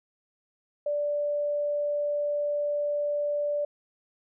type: tone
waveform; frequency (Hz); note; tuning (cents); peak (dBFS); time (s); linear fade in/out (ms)
sine; 585; D5; -7; -25; 0.86-3.65; 5
effects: none